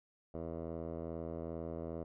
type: tone with low-pass filter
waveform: 10% pulse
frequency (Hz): 82.41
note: E2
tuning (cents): 0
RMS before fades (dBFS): -42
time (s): 0.34-2.04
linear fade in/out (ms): 5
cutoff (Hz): 670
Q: 2.5
effects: none